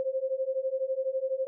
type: beating tone pair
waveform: sine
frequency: 521 / 533 Hz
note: C5 / C5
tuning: -7 / +32 cents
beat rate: 12 Hz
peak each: -31 / -30 dBFS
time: 0-1.47 s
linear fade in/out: 0 ms
effects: none